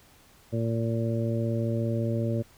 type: harmonic tone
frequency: 114.7 Hz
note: A#2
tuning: 28 cents flat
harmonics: 1 / 2 / 3 / 4 / 5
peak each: -27 / -31 / -34 / -37 / -34 dBFS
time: 0.52-2.43 s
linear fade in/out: 20 ms
effects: pink hiss -57 dBFS RMS until 2.57 s